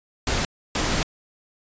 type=noise bursts at uneven times; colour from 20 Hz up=pink; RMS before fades=-23 dBFS; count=2; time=0.27-0.45 / 0.75-1.03 s; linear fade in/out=2 ms; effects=resampled to 16000 Hz